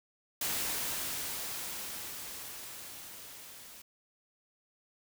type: noise with level ramp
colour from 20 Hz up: white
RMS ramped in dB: -33 to -51 dBFS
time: 0.41-3.82 s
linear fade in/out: 5 ms
effects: none